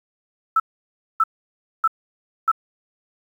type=tone bursts; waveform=sine; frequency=1318.5 Hz; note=E6; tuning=in tune; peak=-13 dBFS; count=4; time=0.56-2.516 s; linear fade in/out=5 ms; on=39 ms; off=600 ms; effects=8-bit